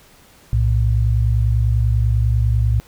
sine tone pair together, 62.91 / 113 Hz, B1 / A2, +33 / +47 cents, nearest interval minor seventh, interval 1014 cents, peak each -16 dBFS, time 0.53-2.8 s, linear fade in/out 0 ms, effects pink hiss -49 dBFS RMS until 2.87 s

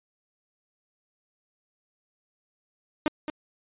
sawtooth tone with echo, 305.4 Hz, D#4, 32 cents flat, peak -17 dBFS, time 3.06-3.08 s, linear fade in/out 0 ms, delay 220 ms, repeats 1, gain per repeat -9 dB, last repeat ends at 3.3 s, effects resampled to 8000 Hz

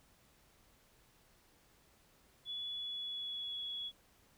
sine tone with pitch glide, 3415 to 3368 Hz, G#7 to G#7, +48 to +24 cents, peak -39 dBFS, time 2.45-3.92 s, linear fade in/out 50 ms, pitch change -24 cents, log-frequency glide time 2.67-3.62 s, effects pink hiss -68 dBFS RMS until 4.37 s

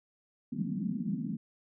pink band-pass noise, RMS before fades -34 dBFS, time 0.52-1.37 s, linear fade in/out 10 ms, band 170 to 250 Hz, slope 48 dB/octave, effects none

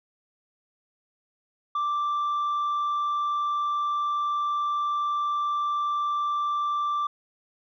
sine tone, 1174.7 Hz, D6, in tune, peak -21 dBFS, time 1.75-7.07 s, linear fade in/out 5 ms, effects tanh soft clip ceiling -23 dBFS

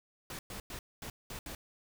pink noise bursts at uneven times, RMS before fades -43 dBFS, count 6, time 0.3-0.39 / 0.5-0.6 / 0.7-0.79 / 1.02-1.1 / 1.3-1.39 / 1.46-1.55 s, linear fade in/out 2 ms, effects none

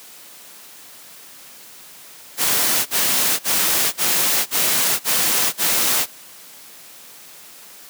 white noise bursts, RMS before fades -18 dBFS, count 7, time 2.37-6.064 s, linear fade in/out 50 ms, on 490 ms, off 44 ms, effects white hiss -42 dBFS RMS until 7.89 s + high-pass 150 Hz 12 dB/octave

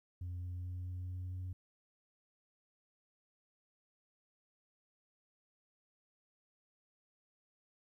sine tone with pitch steps, 89 / 89.52 / 90.03 / 90.56 / 91.08 / 91.61 Hz, F2 / F2 / F#2 / F#2 / F#2 / F#2, +33 / +43 / -47 / -37 / -27 / -17 cents, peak -37 dBFS, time 0.21-1.53 s, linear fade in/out 5 ms, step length 220 ms, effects tanh soft clip ceiling -38 dBFS + 13-bit

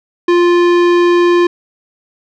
sine tone with tanh clipping, 349.2 Hz, F4, in tune, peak -9 dBFS, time 0.28-1.47 s, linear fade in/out 5 ms, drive 18 dB, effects none

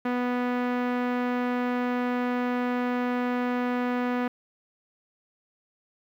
sawtooth tone with low-pass filter, 246.6 Hz, B3, 2 cents flat, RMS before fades -27 dBFS, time 0.05-4.28 s, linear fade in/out 5 ms, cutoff 1900 Hz, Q 1.1, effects 10-bit

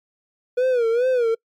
triangle tone with vibrato, 483.9 Hz, B4, 35 cents flat, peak -14 dBFS, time 0.57-1.35 s, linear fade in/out 10 ms, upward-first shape sine, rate 2.4 Hz, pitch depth 120 cents each way, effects noise-tail reverb RT60 0.1 s tail -26 dB re dry + MP3 96 kbps

